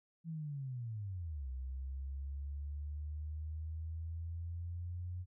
sine linear two-way sweep, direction down then up, 167.5 to 64 to 90.1 Hz, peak -39 dBFS, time 0.24-5.26 s, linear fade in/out 50 ms, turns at 1.49 s, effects none

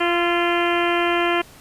harmonic tone with a mistuned harmonic, 346.1 Hz, F4, 16 cents flat, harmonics 1 / 2 / 3 / 4 / 5 / 6 / 7 / 8 / 9, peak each -21 / -24 / -26 / -27 / -28 / -29 / -29 / -30 / -31 dBFS, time 0-1.42 s, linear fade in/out 10 ms, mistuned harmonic 4, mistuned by -19 cents, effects pink hiss -46 dBFS RMS until 1.6 s + resampled to 32000 Hz

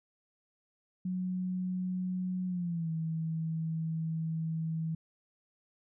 sine tone with pitch glide, 183.3 to 161.43 Hz, F#3 to E3, -16 to -36 cents, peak -31 dBFS, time 1.05-4.95 s, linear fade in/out 5 ms, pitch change -220 cents, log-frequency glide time 2.47-2.9 s, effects none

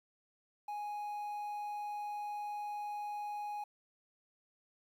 triangle tone with quantisation, 830.6 Hz, G#5, in tune, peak -36 dBFS, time 0.68-3.64 s, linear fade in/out 5 ms, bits 11, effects none

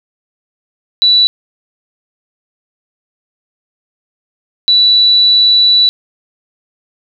sine tone bursts at uneven times, 3951 Hz, B7, in tune, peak -5 dBFS, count 2, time 1.02-1.27 / 4.68-5.89 s, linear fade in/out 0 ms, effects none

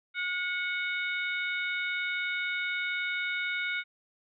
harmonic tone with a mistuned harmonic, 738 Hz, F#5, 5 cents flat, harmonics 2 / 3 / 4 / 5, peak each -33 / -32 / -45 / -39 dBFS, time 0.14-3.84 s, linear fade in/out 50 ms, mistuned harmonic 2, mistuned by -37 cents, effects none

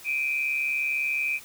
sine tone pair together, 2360 / 2500 Hz, D7 / D#7, +8 / +8 cents, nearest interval minor second, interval 100 cents, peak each -27 dBFS, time 0.04-1.4 s, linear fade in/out 50 ms, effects white hiss -47 dBFS RMS until 1.44 s

